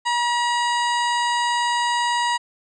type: harmonic tone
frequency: 958 Hz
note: A#5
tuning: 47 cents sharp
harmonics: 1 / 2 / 3 / 4 / 5 / 7 / 8 / 9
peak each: -20 / -26 / -30 / -32 / -34 / -37 / -38 / -39 dBFS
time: 0.05-2.38 s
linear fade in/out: 20 ms
effects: none